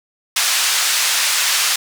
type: band-pass noise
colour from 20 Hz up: white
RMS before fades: -17 dBFS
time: 0.36-1.76 s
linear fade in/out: 5 ms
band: 1200 to 7300 Hz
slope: 12 dB/octave
effects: none